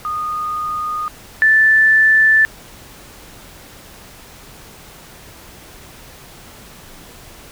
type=tone pair in turn; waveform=sine; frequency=1231 / 1759.1 Hz; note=D#6 / A6; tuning=-19 / -1 cents; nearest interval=tritone; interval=618 cents; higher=second; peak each=-19 / -8 dBFS; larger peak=second; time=0.05-1.08 / 1.42-2.45 s; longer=neither; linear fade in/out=0 ms; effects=pink hiss -40 dBFS RMS until 7.51 s